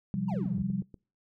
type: chord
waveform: sine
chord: C suspended fourth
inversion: none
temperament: equal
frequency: 130.81 / 174.61 / 196 Hz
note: C3 / F3 / G3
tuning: 0 / 0 / 0 cents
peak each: -36 / -33 / -31 dBFS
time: 0.14-0.82 s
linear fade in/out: 0 ms
type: exponential sweep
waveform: triangle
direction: down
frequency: 995 to 63.6 Hz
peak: -35 dBFS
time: 0.28-0.63 s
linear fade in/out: 10 ms
type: click train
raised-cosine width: 3 ms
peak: -33 dBFS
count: 6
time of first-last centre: 0.34-0.942 s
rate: 8.3 Hz
effects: noise-tail reverb RT60 0.4 s tail -26 dB re dry